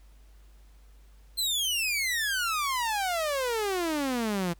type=exponential sweep; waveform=sawtooth; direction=down; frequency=4186 to 166.2 Hz; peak=-23 dBFS; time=1.37-4.54 s; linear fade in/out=20 ms; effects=added 50 Hz sine -51 dBFS peak until 4.59 s + pink hiss -65 dBFS RMS until 4.59 s